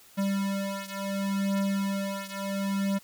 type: beating tone pair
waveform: square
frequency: 196.5 / 197.21 Hz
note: G3 / G3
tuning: +4 / +11 cents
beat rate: 0.71 Hz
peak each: -30 / -32 dBFS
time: 0.17-2.99 s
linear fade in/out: 20 ms
effects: white hiss -55 dBFS RMS until 3.03 s